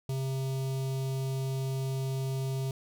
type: tone with notch filter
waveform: square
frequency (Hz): 133.3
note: C3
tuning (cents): +33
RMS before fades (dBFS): -32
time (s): 0.09-2.71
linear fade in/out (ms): 2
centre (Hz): 1600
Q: 0.65
effects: none